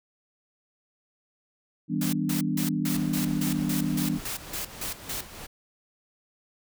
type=chord; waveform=sine; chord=E minor seventh; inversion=none; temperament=equal with one note detuned; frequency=160.96 / 196 / 246.9 / 293.7 Hz; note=E3 / G3 / B3 / D4; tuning=-41 / 0 / 0 / 0 cents; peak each=-30 dBFS; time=1.88-4.2 s; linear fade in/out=50 ms
type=noise bursts; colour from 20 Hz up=white; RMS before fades=-33 dBFS; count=12; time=2.01-5.21 s; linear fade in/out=5 ms; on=120 ms; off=160 ms
type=noise with tremolo; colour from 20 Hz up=pink; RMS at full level=-40 dBFS; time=2.93-5.47 s; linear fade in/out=10 ms; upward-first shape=triangle; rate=3.3 Hz; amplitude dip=50%
effects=none